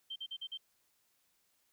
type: tone bursts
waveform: sine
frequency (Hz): 3136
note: G7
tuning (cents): 0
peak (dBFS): -39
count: 5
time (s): 0.1-0.576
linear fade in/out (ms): 10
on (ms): 60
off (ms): 44
effects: white hiss -75 dBFS RMS until 1.72 s